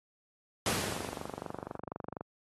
pink noise with exponential decay, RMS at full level -29 dBFS, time 0.66-1.77 s, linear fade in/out 2 ms, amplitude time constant 240 ms
click train, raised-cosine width 1 ms, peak -24 dBFS, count 34, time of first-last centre 0.84-2.209 s, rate 24.1 Hz
effects high-pass 100 Hz 12 dB/octave + AAC 32 kbps

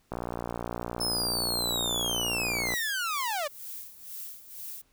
click train, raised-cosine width 1 ms, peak -19 dBFS, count 156, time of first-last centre 0.12-2.738 s, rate 59.2 Hz
sawtooth linear sweep, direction down, 5274 to 554.4 Hz, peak -25 dBFS, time 1-3.48 s, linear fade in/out 10 ms
violet noise with tremolo, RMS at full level -39 dBFS, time 2.65-4.82 s, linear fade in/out 10 ms, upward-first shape sine, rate 2.1 Hz, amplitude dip 75%
effects pink hiss -68 dBFS RMS until 4.92 s

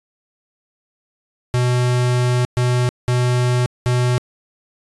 square tone bursts at uneven times, 123.9 Hz, B2, 6 cents sharp, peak -15 dBFS, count 4, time 1.54-2.45 / 2.57-2.89 / 3.08-3.66 / 3.86-4.18 s, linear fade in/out 0 ms, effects resampled to 24000 Hz

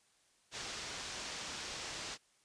white low-pass noise, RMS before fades -44 dBFS, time 0.51-2.18 s, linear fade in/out 50 ms, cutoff 6600 Hz, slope 24 dB/octave, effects white hiss -71 dBFS RMS until 2.44 s + resampled to 22050 Hz

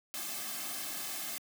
white noise with comb filter, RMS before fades -39 dBFS, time 0.14-1.38 s, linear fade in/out 0 ms, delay 2.1 ms, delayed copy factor -1, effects high-pass 200 Hz 12 dB/octave

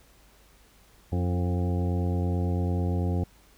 harmonic tone with a mistuned harmonic, 89 Hz, F2, 33 cents sharp, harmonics 1 / 2 / 3 / 4 / 5 / 6 / 8 / 9, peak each -25 / -31 / -35 / -37 / -39 / -41 / -43 / -44 dBFS, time 1.12-3.24 s, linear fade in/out 5 ms, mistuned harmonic 4, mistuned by -31 cents, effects added 50 Hz sine -59 dBFS peak until 3.57 s + pink hiss -59 dBFS RMS until 3.57 s

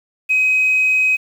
sine tone, 2528 Hz, D#7, 27 cents sharp, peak -11 dBFS, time 0.29-1.17 s, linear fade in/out 20 ms, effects tanh soft clip ceiling -8 dBFS + 7-bit

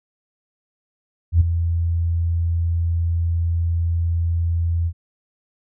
sine tone with ADSR envelope, 84.3 Hz, E2, 39 cents sharp, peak -7 dBFS, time 1.32-4.93 s, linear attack 86 ms, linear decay 12 ms, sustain -10 dB, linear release 65 ms, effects tanh soft clip ceiling -4 dBFS

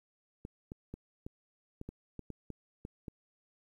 clicks, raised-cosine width 3 ms, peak -29 dBFS, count 11, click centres 0.451 / 0.719 / 0.94 / 1.265 / 1.814 / 1.89 / 2.193 / 2.303 / 2.503 / 2.851 / 3.082 s, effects 11-bit

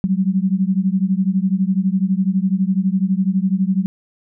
sine beating tone pair, 185 / 197 Hz, F#3 / G3, 0 / +9 cents, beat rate 12 Hz, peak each -17 / -18 dBFS, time 0.04-3.86 s, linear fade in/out 0 ms, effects none

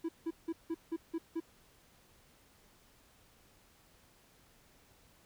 triangle tone bursts, 329.6 Hz, E4, in tune, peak -31 dBFS, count 7, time 0.04-1.403 s, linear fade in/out 10 ms, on 49 ms, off 170 ms, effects pink hiss -65 dBFS RMS until 5.25 s

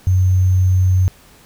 sine tone with sample-and-hold, 92.5 Hz, F#2, in tune, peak -10 dBFS, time 0.07-1.08 s, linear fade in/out 0 ms, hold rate 6300 Hz, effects pink hiss -47 dBFS RMS until 1.45 s

